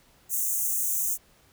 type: high-pass noise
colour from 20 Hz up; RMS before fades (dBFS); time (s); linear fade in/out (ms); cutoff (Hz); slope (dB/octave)
white; -27; 0.29-1.18; 50; 6100; 96
effects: pink hiss -60 dBFS RMS until 1.52 s